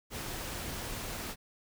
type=noise; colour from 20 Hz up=pink; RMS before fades=-39 dBFS; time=0.1-1.36 s; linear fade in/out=50 ms; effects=none